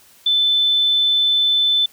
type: tone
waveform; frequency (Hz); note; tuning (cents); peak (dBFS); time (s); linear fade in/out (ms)
sine; 3520; A7; 0; -13; 0.26-1.86; 5
effects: white hiss -50 dBFS RMS until 1.92 s